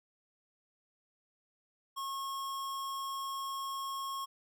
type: tone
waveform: square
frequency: 1088 Hz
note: C#6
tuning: 33 cents flat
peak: -37 dBFS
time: 1.96-4.26 s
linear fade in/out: 20 ms
effects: none